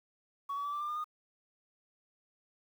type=tone with pitch steps; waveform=sine; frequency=1122 / 1139 / 1156.2 / 1173.7 / 1191.5 / 1209.5 / 1227.8 Hz; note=C#6 / C#6 / D6 / D6 / D6 / D#6 / D#6; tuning=+21 / +47 / -27 / -1 / +25 / -49 / -23 cents; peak=-32 dBFS; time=0.49-1.043 s; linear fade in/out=10 ms; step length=79 ms; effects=tanh soft clip ceiling -32 dBFS + 10-bit